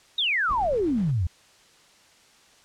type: exponential sweep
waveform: sine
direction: down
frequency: 3828 to 77.78 Hz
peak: -21 dBFS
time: 0.18-1.27 s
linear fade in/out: 5 ms
type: noise with tremolo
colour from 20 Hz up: brown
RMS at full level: -37 dBFS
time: 0.48-1.12 s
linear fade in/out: 20 ms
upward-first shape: sine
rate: 8.1 Hz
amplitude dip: 40%
effects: white hiss -56 dBFS RMS until 2.64 s + low-pass 7000 Hz 12 dB/octave